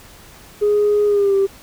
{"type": "tone with pitch glide", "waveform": "sine", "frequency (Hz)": [415.3, 392], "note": ["G#4", "G4"], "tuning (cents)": [0, 0], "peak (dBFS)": -11, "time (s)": [0.61, 1.47], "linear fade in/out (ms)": 20, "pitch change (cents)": -100, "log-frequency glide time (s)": [1.06, 1.35], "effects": ["tanh soft clip ceiling -9 dBFS", "pink hiss -43 dBFS RMS until 1.62 s"]}